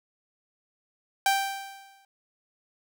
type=tone with exponential decay; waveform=sawtooth; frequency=784 Hz; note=G5; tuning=in tune; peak=-15 dBFS; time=1.26-2.05 s; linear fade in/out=2 ms; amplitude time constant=170 ms; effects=none